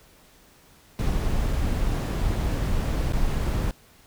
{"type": "noise with dropouts", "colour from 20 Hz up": "brown", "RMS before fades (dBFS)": -24, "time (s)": [0.99, 3.71], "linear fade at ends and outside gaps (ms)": 0, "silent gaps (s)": [[1.527, 1.532], [3.123, 3.134]], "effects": ["pink hiss -55 dBFS RMS until 4.06 s"]}